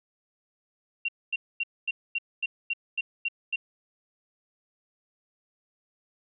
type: tone bursts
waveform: sine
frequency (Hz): 2752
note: F7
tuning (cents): -26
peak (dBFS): -25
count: 10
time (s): 1.05-3.56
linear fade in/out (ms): 5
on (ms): 35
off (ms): 240
effects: none